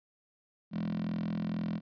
10% pulse tone with high-pass filter, 42.12 Hz, E1, 38 cents sharp, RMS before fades -34 dBFS, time 0.71-1.81 s, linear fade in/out 50 ms, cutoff 190 Hz, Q 9.2, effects resampled to 11025 Hz

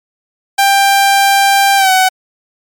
sawtooth tone with pitch glide, 791 to 750.5 Hz, G5 to F#5, +15 to +24 cents, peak -3 dBFS, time 0.58-2.09 s, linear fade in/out 10 ms, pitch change -91 cents, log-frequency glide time 1.77-1.91 s, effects MP3 96 kbps

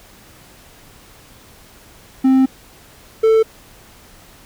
triangle tone pair in turn, 263.3 / 443.7 Hz, C4 / A4, +11 / +14 cents, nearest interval major sixth, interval 903 cents, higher second, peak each -7 dBFS, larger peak neither, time 2.24-2.46 / 3.23-3.43 s, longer first, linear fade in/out 10 ms, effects pink hiss -45 dBFS RMS until 4.45 s

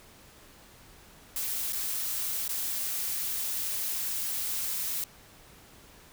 blue noise with dropouts, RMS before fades -32 dBFS, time 1.36-5.04 s, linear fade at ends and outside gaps 2 ms, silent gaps 1.725-1.73 / 2.48-2.491 s, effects pink hiss -54 dBFS RMS until 6.12 s

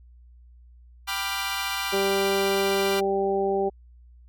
15% pulse chord, G dominant seventh, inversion none, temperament equal with one note detuned, 784 / 987.8 / 1183.5 / 1396.9 Hz, G5 / B5 / D6 / F6, 0 / 0 / +13 / 0 cents, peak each -26 dBFS, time 1.07-3.01 s, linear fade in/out 20 ms
harmonic tone, 196 Hz, G3, in tune, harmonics 1 / 2 / 3 / 4, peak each -33 / -23 / -31 / -28 dBFS, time 1.92-3.7 s, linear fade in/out 20 ms
effects added 60 Hz sine -48 dBFS peak until 4.28 s

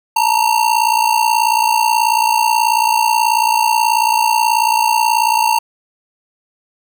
square ring-modulated tone, 912 Hz, A#5, 38 cents flat, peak -9 dBFS, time 0.16-5.59 s, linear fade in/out 5 ms, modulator 29.2 Hz, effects none

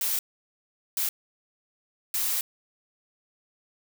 blue noise bursts at uneven times, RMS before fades -27 dBFS, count 3, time 0.01-0.19 / 0.97-1.09 / 2.14-2.41 s, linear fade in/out 2 ms, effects none

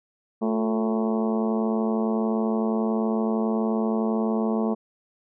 harmonic tone with a mistuned harmonic, 110.8 Hz, A2, 13 cents sharp, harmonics 2 / 3 / 4 / 5 / 6 / 7 / 8 / 9 / 10, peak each -23 / -32 / -29 / -36 / -33 / -38 / -38 / -40 / -40 dBFS, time 0.41-4.75 s, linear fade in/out 20 ms, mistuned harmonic 3, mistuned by +94 cents, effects none

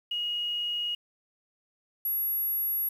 sine tone pair in turn, 2884 / 11450 Hz, F#7 / F9, -45 / +42 cents, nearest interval 2 octaves, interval 2387 cents, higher second, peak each -28 / -26 dBFS, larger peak second, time 0.11-0.95 / 2.05-2.89 s, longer neither, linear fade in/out 5 ms, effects 9-bit

